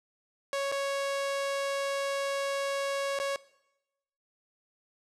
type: tone with dropouts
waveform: sawtooth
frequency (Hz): 554.4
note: C#5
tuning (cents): 0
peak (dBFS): -25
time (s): 0.53-3.36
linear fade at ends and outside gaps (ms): 1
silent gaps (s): 0.717-0.722 / 3.189-3.199
effects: noise-tail reverb RT60 0.9 s tail -20 dB re dry + low-pass 9000 Hz 12 dB/octave